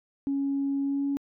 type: tone with pitch glide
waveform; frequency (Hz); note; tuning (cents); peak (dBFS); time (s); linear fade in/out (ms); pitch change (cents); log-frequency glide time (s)
sine; 277.2 to 280.1; C#4 to C#4; 0 to +18; -24; 0.27-1.17; 0; +18; 0.82-1.05
effects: tanh soft clip ceiling -20 dBFS